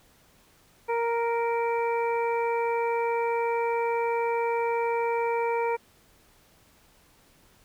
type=harmonic tone; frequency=466.2 Hz; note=A#4; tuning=in tune; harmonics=1 / 2 / 3 / 4 / 5; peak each=-26 / -28 / -41 / -43 / -36 dBFS; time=0.88-5.77 s; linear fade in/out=20 ms; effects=pink hiss -60 dBFS RMS until 7.64 s